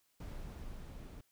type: noise with level ramp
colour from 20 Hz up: brown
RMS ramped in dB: -44 to -49 dBFS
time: 0.2-1.21 s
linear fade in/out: 5 ms
effects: white hiss -75 dBFS RMS until 1.31 s